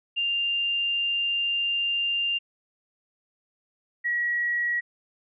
sine tone pair in turn, 2794 / 1915.6 Hz, F7 / A#6, 0 / +47 cents, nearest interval perfect fifth, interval 653 cents, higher first, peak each -23 dBFS, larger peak neither, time 0.16-2.39 / 4.04-4.81 s, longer first, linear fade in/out 20 ms, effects none

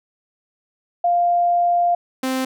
sine / sawtooth tone pair in turn, 698.5 / 260.8 Hz, F5 / C4, 0 / -5 cents, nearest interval octave + perfect fourth, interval 1705 cents, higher first, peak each -14 / -16 dBFS, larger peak first, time 1.04-1.95 / 2.23-2.45 s, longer first, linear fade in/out 5 ms, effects none

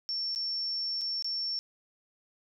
sine tone with dropouts, 5440 Hz, F8, 46 cents flat, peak -30 dBFS, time 0.09-1.59 s, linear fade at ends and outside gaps 0 ms, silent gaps 0.349-0.359 / 1.011-1.016 / 1.224-1.245 s, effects none

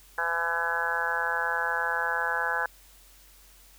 harmonic tone with a mistuned harmonic, 168.4 Hz, E3, 37 cents sharp, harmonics 3 / 4 / 5 / 6 / 7 / 8 / 9 / 10, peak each -37 / -39 / -33 / -34 / -41 / -36 / -30 / -31 dBFS, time 0.18-2.66 s, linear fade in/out 2 ms, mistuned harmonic 7, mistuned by +23 cents, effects added 46 Hz sine -56 dBFS peak until 3.78 s + white hiss -56 dBFS RMS until 3.78 s

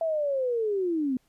sine linear sweep, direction down, 666 to 246.9 Hz, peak -24 dBFS, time 0.01-1.17 s, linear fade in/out 2 ms, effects pink hiss -69 dBFS RMS until 1.28 s + resampled to 32000 Hz

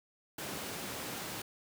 pink high-pass noise, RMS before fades -41 dBFS, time 0.38-1.42 s, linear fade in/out 5 ms, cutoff 140 Hz, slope 12 dB/octave, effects none

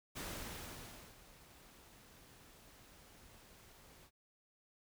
pink noise with ADSR envelope, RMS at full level -44 dBFS, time 0.15-4.11 s, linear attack 22 ms, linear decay 980 ms, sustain -17 dB, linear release 60 ms, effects none

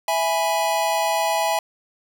square chord, E major, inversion none, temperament equal, 659.3 / 830.6 / 987.8 Hz, E5 / G#5 / B5, 0 / 0 / 0 cents, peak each -24 / -23 / -27 dBFS, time 0.08-1.59 s, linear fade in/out 2 ms, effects none

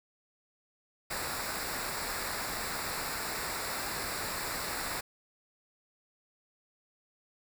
pink noise with comb filter, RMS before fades -36 dBFS, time 1.1-5.01 s, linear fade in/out 10 ms, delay 0.32 ms, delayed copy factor -0.7, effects none

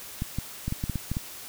clicks, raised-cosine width 5 ms, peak -16 dBFS, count 9, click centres 0.221 / 0.386 / 0.68 / 0.724 / 0.839 / 0.897 / 0.957 / 1.116 / 1.169 s, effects white hiss -42 dBFS RMS until 1.48 s

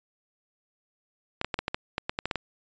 clicks, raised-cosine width 0.3 ms, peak -12 dBFS, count 12, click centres 1.414 / 1.446 / 1.542 / 1.59 / 1.681 / 1.745 / 1.981 / 2.095 / 2.189 / 2.256 / 2.312 / 2.357 s, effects resampled to 16000 Hz

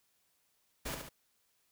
pink noise with echo, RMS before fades -39 dBFS, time 0.85-0.95 s, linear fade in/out 10 ms, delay 71 ms, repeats 2, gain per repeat -5 dB, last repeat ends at 1.092 s, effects white hiss -75 dBFS RMS until 1.71 s

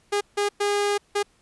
sawtooth tone bursts at uneven times, 408.4 Hz, G#4, 29 cents flat, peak -17 dBFS, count 4, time 0.12-0.21 / 0.37-0.49 / 0.6-0.98 / 1.15-1.23 s, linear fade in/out 10 ms, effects pink hiss -62 dBFS RMS until 1.41 s + resampled to 24000 Hz

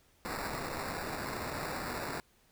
white noise with sample-and-hold, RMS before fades -38 dBFS, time 0.25-2.2 s, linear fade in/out 0 ms, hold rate 3150 Hz, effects pink hiss -67 dBFS RMS until 2.51 s

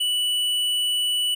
sine tone with tanh clipping, 2960 Hz, F#7, in tune, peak -22 dBFS, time 0-1.35 s, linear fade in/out 10 ms, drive 12 dB, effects none

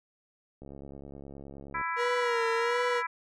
click train, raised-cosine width 2 ms, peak -32 dBFS, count 84, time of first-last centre 0.62-1.813 s, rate 69.6 Hz
harmonic tone, 332.1 Hz, E4, 13 cents sharp, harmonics 3 / 4 / 5 / 6 / 7, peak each -33 / -35 / -37 / -39 / -40 dBFS, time 1.74-3.07 s, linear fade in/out 10 ms
40% pulse tone with vibrato, 473.8 Hz, A#4, 28 cents sharp, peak -27 dBFS, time 1.96-3.03 s, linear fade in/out 50 ms, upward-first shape sine, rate 1.4 Hz, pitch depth 61 cents each way
effects low-pass 6000 Hz 12 dB/octave

